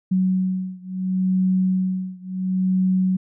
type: beating tone pair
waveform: sine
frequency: 186 / 186.72 Hz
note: F#3 / F#3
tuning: +9 / +16 cents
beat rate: 0.72 Hz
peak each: -21 / -22 dBFS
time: 0.11-3.17 s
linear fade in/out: 10 ms
effects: none